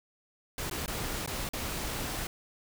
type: noise with dropouts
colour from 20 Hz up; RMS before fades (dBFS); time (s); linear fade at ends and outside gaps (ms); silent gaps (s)
pink; -35; 0.58-2.27; 2; 0.698-0.711 / 0.861-0.879 / 1.262-1.275 / 1.49-1.534
effects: none